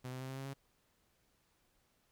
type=tone with pitch steps; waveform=sawtooth; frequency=127.2 / 129.12 / 131.08 / 133.06 / 135.08 / 137.12 Hz; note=C3 / C3 / C3 / C3 / C#3 / C#3; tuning=-48 / -23 / +4 / +29 / -44 / -18 cents; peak=-38 dBFS; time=0.04-0.538 s; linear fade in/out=10 ms; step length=83 ms; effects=pink hiss -75 dBFS RMS until 2.11 s